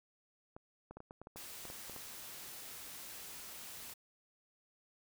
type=clicks; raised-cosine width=1 ms; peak=-35 dBFS; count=12; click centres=0.565 / 0.91 / 0.97 / 1.004 / 1.109 / 1.216 / 1.271 / 1.36 / 1.653 / 1.701 / 1.897 / 1.963 s
type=noise; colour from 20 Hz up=white; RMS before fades=-49 dBFS; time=1.36-3.94 s; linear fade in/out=10 ms
effects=none